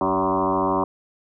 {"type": "tone with frequency modulation", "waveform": "sine", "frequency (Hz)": 662, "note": "E5", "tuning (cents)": 7, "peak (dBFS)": -18, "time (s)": [0.01, 0.84], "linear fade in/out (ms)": 2, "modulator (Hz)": 93.5, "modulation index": 4.9, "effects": []}